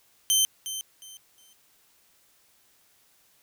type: tone with echo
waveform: 15% pulse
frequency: 3100 Hz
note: G7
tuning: 20 cents flat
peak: -12 dBFS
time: 0.3-0.45 s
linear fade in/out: 0 ms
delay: 360 ms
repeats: 3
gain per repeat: -12 dB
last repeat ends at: 1.53 s
effects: white hiss -63 dBFS RMS until 3.42 s